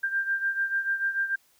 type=beating tone pair; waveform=sine; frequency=1586 / 1592.8 Hz; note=G6 / G6; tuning=+20 / +27 cents; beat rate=6.8 Hz; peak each=-26 / -31 dBFS; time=0.03-1.36 s; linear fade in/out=10 ms; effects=white hiss -64 dBFS RMS until 1.59 s